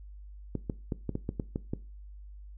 clicks, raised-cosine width 3 ms, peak -18 dBFS, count 9, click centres 0.553 / 0.698 / 0.922 / 1.093 / 1.154 / 1.291 / 1.398 / 1.559 / 1.735 s, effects noise-tail reverb RT60 0.3 s tail -19 dB re dry + added 50 Hz sine -44 dBFS peak until 2.57 s

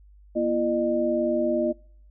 sine tone cluster, 241.1 / 338.8 / 608 Hz, B3 / E4 / D#5, -41 / +48 / -40 cents, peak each -27 / -26 / -24 dBFS, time 0.35-1.73 s, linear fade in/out 20 ms, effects noise-tail reverb RT60 0.6 s tail -26 dB re dry + added 50 Hz sine -49 dBFS peak until 2.1 s

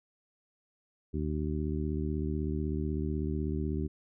harmonic tone, 76.1 Hz, D#2, 38 cents flat, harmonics 1 / 2 / 3 / 4 / 5, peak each -33 / -36 / -37 / -38 / -39 dBFS, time 1.13-3.88 s, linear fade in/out 20 ms, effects none

